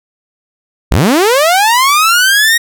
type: linear sweep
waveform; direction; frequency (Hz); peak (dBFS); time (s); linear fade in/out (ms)
sawtooth; up; 33.61 to 1891; -3; 0.91-2.58; 10
effects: none